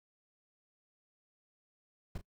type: noise with echo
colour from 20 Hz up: brown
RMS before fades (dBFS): -38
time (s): 2.15-2.18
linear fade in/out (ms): 5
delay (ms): 34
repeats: 1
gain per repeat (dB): -10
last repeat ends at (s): 2.214
effects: noise-tail reverb RT60 0.1 s tail -23 dB re dry